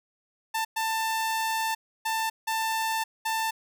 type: tone bursts at uneven times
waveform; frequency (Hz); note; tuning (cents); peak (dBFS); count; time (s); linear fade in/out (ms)
sawtooth; 890; A5; +20; -22; 5; 0.54-0.65 / 0.76-1.75 / 2.05-2.3 / 2.47-3.04 / 3.25-3.51; 10
effects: none